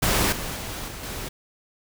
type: noise with level steps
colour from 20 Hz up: pink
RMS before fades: -21 / -31 / -33 / -37 / -33 dBFS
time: 0.02-1.29 s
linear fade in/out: 10 ms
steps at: 0.32 / 0.56 / 0.88 / 1.03 s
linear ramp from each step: 5 ms
effects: none